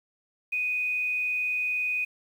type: tone with frequency modulation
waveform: sine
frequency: 2489 Hz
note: D#7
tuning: in tune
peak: -25 dBFS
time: 0.52-2.05 s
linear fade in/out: 10 ms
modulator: 93.9 Hz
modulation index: 0.27
effects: 9-bit